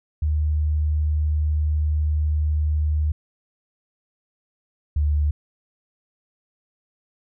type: tone pair in turn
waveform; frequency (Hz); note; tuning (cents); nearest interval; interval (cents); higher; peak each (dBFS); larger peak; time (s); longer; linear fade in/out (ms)
sine; 76 / 74.14; D#2 / D2; -40 / +17; unison; 43; first; -18 / -17; second; 0.22-3.12 / 4.96-5.31; first; 5
effects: none